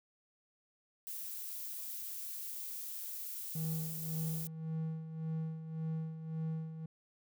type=noise; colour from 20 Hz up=violet; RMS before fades=-43 dBFS; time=1.07-4.47 s; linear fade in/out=0 ms
type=tone with tremolo; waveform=triangle; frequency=160 Hz; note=D#3; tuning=49 cents sharp; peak=-32 dBFS; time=3.55-6.86 s; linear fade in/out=5 ms; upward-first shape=sine; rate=1.8 Hz; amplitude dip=65%
effects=none